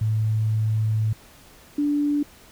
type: tone pair in turn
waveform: sine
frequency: 109.2 / 291.5 Hz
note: A2 / D4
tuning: -13 / -13 cents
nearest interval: octave + perfect fourth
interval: 1700 cents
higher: second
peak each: -19 dBFS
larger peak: neither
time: 0.01-1.13 / 1.78-2.23 s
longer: first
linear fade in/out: 5 ms
effects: pink hiss -50 dBFS RMS until 2.51 s